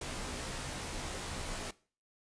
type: noise with comb filter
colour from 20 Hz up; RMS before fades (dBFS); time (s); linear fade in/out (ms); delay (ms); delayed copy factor
pink; -40; 0.01-1.71; 5; 18; -0.85
effects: noise-tail reverb RT60 0.4 s tail -20 dB re dry + resampled to 22050 Hz